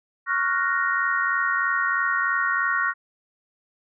sine chord, Gb major seventh, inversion second, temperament equal, 1108.7 / 1396.9 / 1480 / 1864.7 Hz, Db6 / F6 / Gb6 / Bb6, 0 / 0 / 0 / 0 cents, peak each -26 / -26 / -27 / -25 dBFS, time 0.26-2.94 s, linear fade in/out 50 ms, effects none

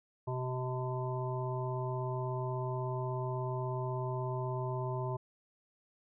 harmonic tone, 127.4 Hz, C3, 46 cents flat, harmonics 1 / 3 / 5 / 7 / 8, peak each -35 / -40 / -42 / -43 / -44 dBFS, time 0.27-5.17 s, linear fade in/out 10 ms, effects none

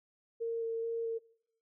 sine tone with vibrato, 457.6 Hz, A#4, 32 cents flat, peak -32 dBFS, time 0.4-1.19 s, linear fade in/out 20 ms, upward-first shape square, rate 2.3 Hz, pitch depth 9 cents each way, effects noise-tail reverb RT60 0.7 s tail -21 dB re dry

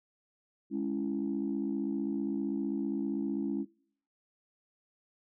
sine chord, C# minor, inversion second, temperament just, 207.9 / 277.2 / 332.6 Hz, G#3 / C#4 / E4, +2 / 0 / +16 cents, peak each -34 / -33 / -35 dBFS, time 0.7-3.66 s, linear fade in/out 50 ms, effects noise-tail reverb RT60 0.6 s tail -24 dB re dry + tanh soft clip ceiling -23 dBFS

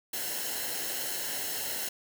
white noise with comb filter, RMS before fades -34 dBFS, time 0.13-1.89 s, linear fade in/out 5 ms, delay 0.84 ms, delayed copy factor -0.65, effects none

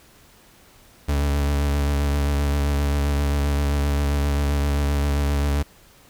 40% pulse tone with vibrato, 71.5 Hz, D2, 46 cents flat, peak -18 dBFS, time 1.08-5.63 s, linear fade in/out 10 ms, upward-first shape sine, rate 7.6 Hz, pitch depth 25 cents each way, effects pink hiss -52 dBFS RMS until 6.09 s

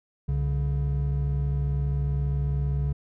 triangle tone pair together, 66.3 / 141.3 Hz, C2 / C#3, +23 / +34 cents, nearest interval octave + minor second, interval 1311 cents, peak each -24 / -24 dBFS, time 0.28-2.93 s, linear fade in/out 10 ms, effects none

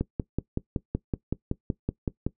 click train, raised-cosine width 3 ms, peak -13 dBFS, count 13, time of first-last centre 0.01-2.266 s, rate 5.32 Hz, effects noise-tail reverb RT60 0.1 s tail -19 dB re dry

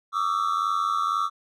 triangle tone cluster, 1140 / 1222 / 1326 Hz, C#6 / D#6 / E6, +48 / -32 / +10 cents, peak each -25 dBFS, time 0.12-1.3 s, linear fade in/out 50 ms, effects none

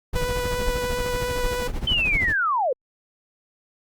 brown noise with tremolo, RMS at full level -25 dBFS, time 0.13-2.33 s, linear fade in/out 5 ms, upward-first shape sine, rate 13 Hz, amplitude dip 75%
sawtooth tone with vibrato, 493.5 Hz, B4, 1 cent flat, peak -21 dBFS, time 0.15-1.68 s, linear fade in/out 10 ms, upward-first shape sine, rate 9.9 Hz, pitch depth 9 cents each way
sine linear sweep, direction down, 3111 to 470.7 Hz, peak -19 dBFS, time 1.87-2.73 s, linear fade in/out 5 ms
effects Opus 48 kbps

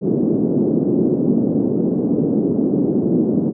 pink band-pass noise, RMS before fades -17 dBFS, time 0.01-3.53 s, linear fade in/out 50 ms, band 190 to 380 Hz, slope 24 dB/octave, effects none

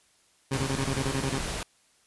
20% pulse tone bursts, 134.8 Hz, C#3, 48 cents flat, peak -22 dBFS, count 10, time 0.51-1.385 s, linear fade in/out 5 ms, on 65 ms, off 25 ms
pink noise, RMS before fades -33 dBFS, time 0.53-1.63 s, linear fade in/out 2 ms
effects white hiss -64 dBFS RMS until 2.06 s + resampled to 24000 Hz

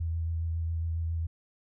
sine tone with vibrato, 82.41 Hz, E2, in tune, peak -28 dBFS, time 0-1.27 s, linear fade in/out 10 ms, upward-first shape sine, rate 7.3 Hz, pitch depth 19 cents each way, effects none

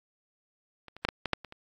clicks, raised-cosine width 0.3 ms, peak -29 / -29 / -10 / -11 / -14 / -9 / -26 / -29 dBFS, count 8, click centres 0.883 / 0.966 / 1.05 / 1.088 / 1.257 / 1.333 / 1.447 / 1.524 s, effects AAC 48 kbps

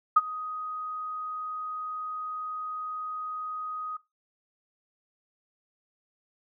sine tone with ADSR envelope, 1251 Hz, D#6, 9 cents sharp, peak -13 dBFS, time 0.16-3.97 s, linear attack 9 ms, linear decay 32 ms, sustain -19 dB, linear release 7 ms, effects noise-tail reverb RT60 0.2 s tail -17 dB re dry

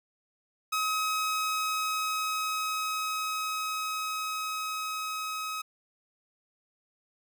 sawtooth tone with level ramp, 1272 Hz, D#6, 38 cents sharp, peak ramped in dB -23 to -29 dBFS, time 0.72-5.62 s, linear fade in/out 10 ms, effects none

